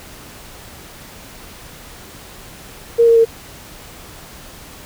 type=tone with pitch steps; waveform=sine; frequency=466.2 / 461.1 / 456.1 Hz; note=A#4 / A#4 / A#4; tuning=0 / -19 / -38 cents; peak=-7 dBFS; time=2.98-3.253 s; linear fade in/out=20 ms; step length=91 ms; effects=pink hiss -38 dBFS RMS until 4.85 s